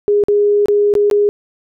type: tone with dropouts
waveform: sine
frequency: 411.6 Hz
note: G#4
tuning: 16 cents flat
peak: -9 dBFS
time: 0.08-1.29 s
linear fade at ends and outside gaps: 0 ms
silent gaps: 0.238-0.284 / 0.658-0.684 / 0.939-0.952 / 1.1-1.112 s
effects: none